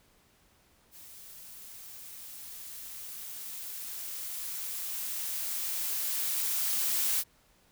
blue noise with level ramp, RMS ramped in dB -50 to -28 dBFS, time 0.91-7.24 s, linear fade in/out 50 ms, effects pink hiss -65 dBFS RMS until 7.71 s

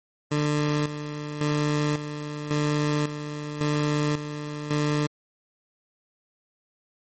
20% pulse tone with tremolo, 148.7 Hz, D3, 22 cents sharp, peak -17 dBFS, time 0.31-5.07 s, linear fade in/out 10 ms, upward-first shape square, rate 0.91 Hz, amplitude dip 65%, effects MP3 32 kbps

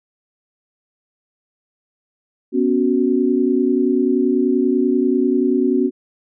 sine chord, B suspended second, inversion none, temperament equal, 246.9 / 277.2 / 370 Hz, B3 / C#4 / F#4, 0 / 0 / 0 cents, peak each -18 dBFS, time 2.52-5.91 s, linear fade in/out 50 ms, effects none

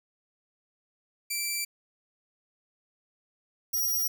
10% pulse tone pair in turn, 2338 / 5697 Hz, D7 / F8, -8 / +34 cents, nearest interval octave + minor third, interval 1542 cents, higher second, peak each -20 dBFS, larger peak neither, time 1.3-1.65 / 3.73-4.08 s, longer neither, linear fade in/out 10 ms, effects none

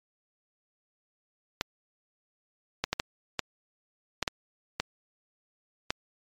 clicks, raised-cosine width 0.2 ms, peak -9 dBFS, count 9, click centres 1.611 / 2.84 / 2.93 / 2.999 / 3.393 / 4.227 / 4.278 / 4.8 / 5.905 s, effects MP3 96 kbps

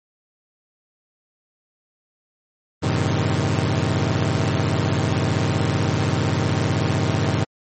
sawtooth chord, F# diminished seventh, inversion none, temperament equal with one note detuned, 94.33 / 110 / 130.81 / 155.56 Hz, F#2 / A2 / C3 / Eb3, +34 / 0 / 0 / 0 cents, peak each -20 dBFS, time 2.82-7.45 s, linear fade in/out 20 ms, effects MP3 32 kbps

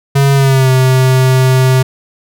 square tone with pitch glide, 138.5 to 129.97 Hz, C#3 to C3, -1 to -11 cents, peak -7 dBFS, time 0.15-1.83 s, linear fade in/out 10 ms, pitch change -110 cents, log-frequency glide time 0.34-0.7 s, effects none

